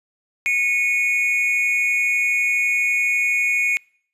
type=tone pair together; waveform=triangle; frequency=2193 / 2461 Hz; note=C#7 / D#7; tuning=-19 / -20 cents; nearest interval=major second; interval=199 cents; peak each=-18 dBFS; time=0.46-3.77 s; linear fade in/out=0 ms; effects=noise-tail reverb RT60 0.6 s tail -26 dB re dry + resampled to 32000 Hz